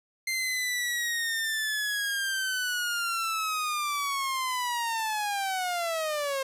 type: linear sweep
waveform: sawtooth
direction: down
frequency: 2093 to 530 Hz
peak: -24 dBFS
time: 0.27-6.43 s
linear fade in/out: 5 ms
effects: resampled to 32000 Hz + 9-bit